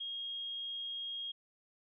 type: tone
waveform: sine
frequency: 3259 Hz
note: G#7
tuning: 33 cents flat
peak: -38 dBFS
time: 0-1.32 s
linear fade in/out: 10 ms
effects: none